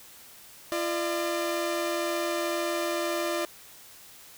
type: tone pair together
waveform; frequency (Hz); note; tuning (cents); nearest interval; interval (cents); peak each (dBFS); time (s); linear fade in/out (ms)
sawtooth; 341.5 / 601; F4 / D5; -39 / +40; minor seventh; 979; -26; 0.72-3.45; 0
effects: white hiss -50 dBFS RMS until 4.37 s